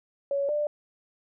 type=tone pair in turn; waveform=sine; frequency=560 / 593.3 Hz; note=C#5 / D5; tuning=+18 / +18 cents; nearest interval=minor second; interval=100 cents; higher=second; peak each=-24 dBFS; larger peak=neither; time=0.31-0.49 / 0.49-0.67 s; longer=neither; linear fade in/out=2 ms; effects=none